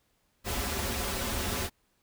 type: noise with comb filter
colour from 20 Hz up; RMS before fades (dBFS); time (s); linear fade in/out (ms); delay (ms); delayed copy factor
pink; -32; 0.44-1.7; 50; 6.4; -0.7
effects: pink hiss -72 dBFS RMS until 2.02 s